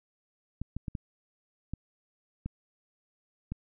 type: clicks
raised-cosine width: 5 ms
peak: -22 dBFS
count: 7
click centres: 0.616 / 0.766 / 0.882 / 0.952 / 1.736 / 2.46 / 3.52 s
effects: none